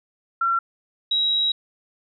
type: tone pair in turn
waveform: sine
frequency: 1361 / 3849 Hz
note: F6 / B7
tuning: -45 / -45 cents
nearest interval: octave + tritone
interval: 1800 cents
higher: second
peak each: -18 dBFS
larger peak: neither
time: 0.41-0.59 / 1.11-1.52 s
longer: second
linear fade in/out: 5 ms
effects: none